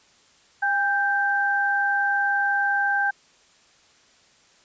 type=tone pair together; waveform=sine; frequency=807 / 1567.1 Hz; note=G#5 / G6; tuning=-50 / -1 cents; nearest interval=major seventh; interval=1149 cents; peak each=-24 / -21 dBFS; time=0.62-3.11 s; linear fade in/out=10 ms; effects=white hiss -57 dBFS RMS until 4.64 s + resampled to 16000 Hz